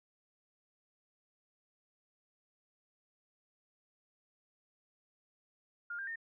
sine tone with pitch steps, 1414 / 1593 / 1825 Hz, F6 / G6 / A#6, +21 / +27 / -37 cents, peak -38 dBFS, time 5.9-6.158 s, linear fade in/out 5 ms, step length 86 ms, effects none

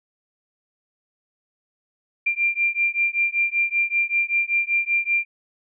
sine beating tone pair, 2377 / 2382.2 Hz, D7 / D7, +20 / +24 cents, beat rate 5.2 Hz, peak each -22 / -22 dBFS, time 2.26-5.25 s, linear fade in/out 10 ms, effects none

